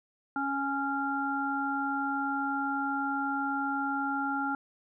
harmonic tone, 277.2 Hz, C#4, in tune, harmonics 1 / 3 / 5, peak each -33 / -33 / -32 dBFS, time 0.36-4.55 s, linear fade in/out 2 ms, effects none

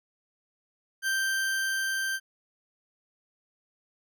40% pulse tone with level ramp, 1568 Hz, G6, in tune, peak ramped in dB -24 to -27 dBFS, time 1.02-2.2 s, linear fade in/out 50 ms, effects none

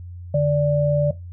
sine tone pair together, 146.83 / 585.3 Hz, D3 / D5, 0 / -6 cents, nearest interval 2 octaves, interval 2394 cents, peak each -18 dBFS, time 0.34-1.11 s, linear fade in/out 5 ms, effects noise-tail reverb RT60 0.2 s tail -17 dB re dry + added 88 Hz sine -33 dBFS peak until 1.32 s

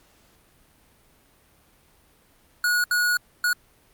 square tone bursts at uneven times, 1454 Hz, F#6, 31 cents flat, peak -20 dBFS, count 3, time 2.64-2.84 / 2.91-3.17 / 3.44-3.53 s, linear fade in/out 2 ms, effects pink hiss -59 dBFS RMS until 3.93 s + Opus 48 kbps

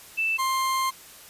sine / 40% pulse tone pair in turn, 2649 / 1054.1 Hz, E7 / C6, +8 / +13 cents, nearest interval octave + major third, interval 1595 cents, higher first, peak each -22 dBFS, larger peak neither, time 0.17-0.38 / 0.38-0.91 s, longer second, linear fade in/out 20 ms, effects white hiss -47 dBFS RMS until 1.29 s + resampled to 32000 Hz

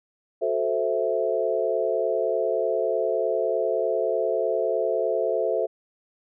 sine chord, F# half-diminished seventh, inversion none, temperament equal, 370 / 440 / 523.3 / 659.3 Hz, F#4 / A4 / C5 / E5, 0 / 0 / 0 / 0 cents, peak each -30 / -26 / -27 / -26 dBFS, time 0.41-5.67 s, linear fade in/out 20 ms, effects none

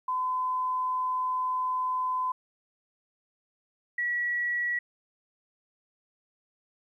sine tone pair in turn, 1017 / 1931 Hz, C6 / B6, -50 / -39 cents, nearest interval major seventh, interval 1111 cents, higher second, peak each -26 dBFS, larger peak neither, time 0.08-2.32 / 3.98-4.79 s, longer first, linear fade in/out 5 ms, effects 11-bit

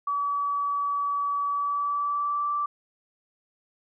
sine tone with pitch glide, 1143 to 1167.7 Hz, D6 to D6, -47 to -10 cents, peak -24 dBFS, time 0.07-2.66 s, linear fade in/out 5 ms, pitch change +37 cents, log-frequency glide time 1.48-2.54 s, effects none

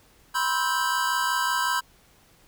square chord, C major seventh, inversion third, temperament just, 981.1 / 1046.5 / 1308.1 / 1569.8 Hz, B5 / C6 / E6 / G6, -12 / 0 / -14 / +2 cents, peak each -28 / -30 / -32 / -28 dBFS, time 0.34-1.81 s, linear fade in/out 20 ms, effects pink hiss -58 dBFS RMS until 2.47 s

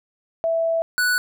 sine / square tone pair in turn, 659.3 / 1480.1 Hz, E5 / F#6, 0 / 0 cents, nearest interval octave + major second, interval 1400 cents, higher second, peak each -18 dBFS, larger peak neither, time 0.44-0.82 / 0.98-1.18 s, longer first, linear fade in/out 0 ms, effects none

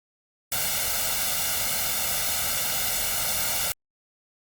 white noise with comb filter, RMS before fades -26 dBFS, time 0.52-3.72 s, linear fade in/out 0 ms, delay 1.4 ms, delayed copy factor +0.85, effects Opus 48 kbps

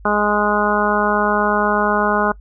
harmonic tone, 208.1 Hz, G#3, 4 cents sharp, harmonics 1 / 2 / 3 / 4 / 5 / 6 / 7, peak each -22 / -22 / -22 / -22 / -22 / -22 / -22 dBFS, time 0.05-2.32 s, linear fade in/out 5 ms, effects noise-tail reverb RT60 0.1 s tail -22 dB re dry + added 50 Hz sine -37 dBFS peak until 2.4 s

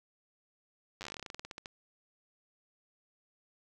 slowing click train, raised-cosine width 0.2 ms, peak -25 dBFS, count 21, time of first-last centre 1.01-1.658 s, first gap 9 ms, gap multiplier 1.12, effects none

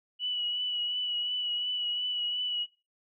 sine tone with vibrato, 2945 Hz, F#7, 9 cents flat, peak -29 dBFS, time 0.19-2.67 s, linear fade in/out 50 ms, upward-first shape triangle, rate 2.8 Hz, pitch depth 28 cents each way, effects noise-tail reverb RT60 0.3 s tail -20 dB re dry

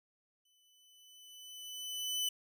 sawtooth tone with exponential growth, 3001 Hz, F#7, 24 cents sharp, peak -28 dBFS, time 0.45-2.29 s, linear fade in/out 5 ms, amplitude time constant 400 ms, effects none

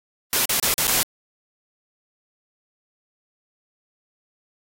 white noise with dropouts, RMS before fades -20 dBFS, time 0.33-1.03 s, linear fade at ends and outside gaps 0 ms, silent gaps 0.454-0.494 / 0.598-0.627 / 0.74-0.78 / 0.87-0.878 s, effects AAC 48 kbps

